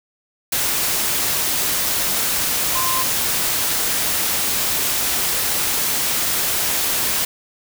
sine tone in noise, 1039 Hz, C6, 12 cents flat, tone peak -22 dBFS, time 2.75-3.03 s, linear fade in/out 5 ms, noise white, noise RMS -20 dBFS, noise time 0.52-7.25 s, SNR -5 dB, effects none

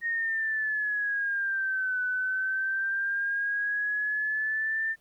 sine exponential two-way sweep, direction down then up, 1864.7 to 1495 to 1794 Hz, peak -26 dBFS, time 0.01-4.96 s, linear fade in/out 50 ms, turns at 2.03 s, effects pink hiss -67 dBFS RMS until 5 s

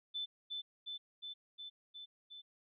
sine tone with echo, 3520 Hz, A7, in tune, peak -37 dBFS, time 0.14-0.26 s, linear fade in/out 20 ms, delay 360 ms, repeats 6, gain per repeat -2 dB, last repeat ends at 2.42 s, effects none

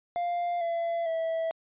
triangle tone with pitch steps, 698.5 / 675.9 / 654 Hz, F5 / E5 / E5, 0 / +43 / -14 cents, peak -25 dBFS, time 0.16-1.51 s, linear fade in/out 0 ms, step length 450 ms, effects resampled to 8000 Hz

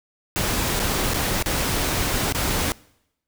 pink noise with dropouts, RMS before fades -23 dBFS, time 0.36-2.72 s, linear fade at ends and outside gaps 0 ms, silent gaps 0.793-0.799 / 1.136-1.143 / 1.425-1.46 / 2.324-2.348 s, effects noise-tail reverb RT60 0.8 s tail -23 dB re dry

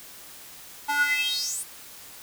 square tone with high-pass filter sweep, 290 Hz, D4, 22 cents flat, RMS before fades -26 dBFS, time 0.88-1.64 s, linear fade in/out 20 ms, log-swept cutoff 960 to 10000 Hz, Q 8.2, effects white hiss -45 dBFS RMS until 2.22 s

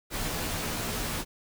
pink noise with comb filter, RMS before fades -32 dBFS, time 0.1-1.25 s, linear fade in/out 50 ms, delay 15 ms, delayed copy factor -0.8, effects none

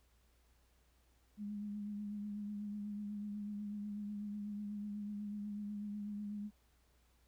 sine tone with vibrato, 206.6 Hz, G#3, 9 cents flat, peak -40 dBFS, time 1.37-6.51 s, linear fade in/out 50 ms, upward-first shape triangle, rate 8.1 Hz, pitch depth 34 cents each way, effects added 60 Hz sine -70 dBFS peak until 7.27 s + pink hiss -75 dBFS RMS until 7.27 s

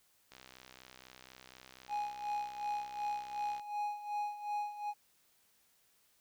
click train, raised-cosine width 0.2 ms, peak -35 dBFS, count 211, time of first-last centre 0.32-3.596 s, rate 64.1 Hz
triangle tone with tremolo, 830.6 Hz, G#5, in tune, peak -31 dBFS, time 1.88-4.94 s, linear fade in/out 50 ms, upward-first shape sine, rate 2.7 Hz, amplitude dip 75%
effects white hiss -71 dBFS RMS until 6.2 s

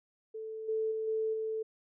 sine tone with level steps, 440 Hz, A4, in tune, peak -38 / -29 / -32 / -29 / -32 dBFS, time 0.34-1.63 s, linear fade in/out 10 ms, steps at 0.68 / 0.91 / 1.07 / 1.33 s, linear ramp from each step 10 ms, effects none

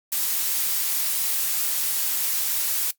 blue noise, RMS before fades -24 dBFS, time 0.12-2.91 s, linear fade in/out 5 ms, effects noise-tail reverb RT60 0.1 s tail -18 dB re dry + Opus 48 kbps

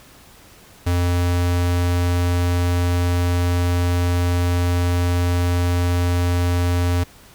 square tone, 88 Hz, F2, 14 cents sharp, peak -17 dBFS, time 0.86-7.04 s, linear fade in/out 10 ms, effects pink hiss -47 dBFS RMS until 7.34 s

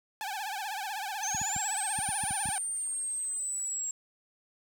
sawtooth tone with vibrato, 815 Hz, G#5, 33 cents flat, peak -30 dBFS, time 0.21-2.58 s, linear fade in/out 0 ms, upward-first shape triangle, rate 16 Hz, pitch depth 170 cents each way
sine linear two-way sweep, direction up then down, 6160 to 9397 to 7550 Hz, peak -31 dBFS, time 1.23-3.91 s, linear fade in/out 2 ms, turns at 2.14 s
clicks, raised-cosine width 5 ms, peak -26 dBFS, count 9, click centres 1.347 / 1.415 / 1.563 / 1.988 / 2.089 / 2.237 / 2.308 / 2.457 / 2.488 s
effects high-pass 80 Hz 12 dB/octave + 9-bit

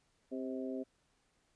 harmonic tone with a mistuned harmonic, 131.2 Hz, C3, 5 cents sharp, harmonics 2 / 3 / 4 / 5, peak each -39 / -43 / -45 / -47 dBFS, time 0.31-0.84 s, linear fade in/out 20 ms, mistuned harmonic 5, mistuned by -43 cents, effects pink hiss -75 dBFS RMS until 1.55 s + resampled to 22050 Hz

